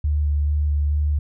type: tone with vibrato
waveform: sine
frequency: 73.7 Hz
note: D2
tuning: 7 cents sharp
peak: -17 dBFS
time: 0.04-1.19 s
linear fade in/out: 5 ms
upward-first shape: square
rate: 2.3 Hz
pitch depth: 13 cents each way
effects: none